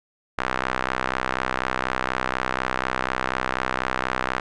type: tone with band-pass filter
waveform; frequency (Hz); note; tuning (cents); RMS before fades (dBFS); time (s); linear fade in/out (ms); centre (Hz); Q
sawtooth; 64.1; C2; -35; -26; 0.38-4.4; 5; 1400; 1.4
effects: resampled to 22050 Hz